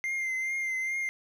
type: tone with vibrato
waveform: triangle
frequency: 2093 Hz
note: C7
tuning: in tune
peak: -27 dBFS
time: 0.04-1.09 s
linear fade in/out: 0 ms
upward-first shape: triangle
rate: 2.4 Hz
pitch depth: 37 cents each way
effects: none